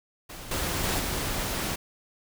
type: noise with level steps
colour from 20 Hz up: pink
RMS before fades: -41 / -29 / -27 / -30 dBFS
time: 0.29-1.76 s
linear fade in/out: 10 ms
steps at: 0.51 / 0.83 / 0.99 s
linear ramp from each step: 5 ms
effects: none